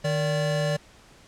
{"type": "tone pair together", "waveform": "square", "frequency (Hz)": [153.7, 580.3], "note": ["D#3", "D5"], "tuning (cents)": [-21, -21], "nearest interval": "octave + major seventh", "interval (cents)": 2300, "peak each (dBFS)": [-26, -27], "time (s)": [0.04, 0.77], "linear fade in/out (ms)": 10, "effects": ["pink hiss -53 dBFS RMS until 1.27 s", "low-pass 8000 Hz 12 dB/octave"]}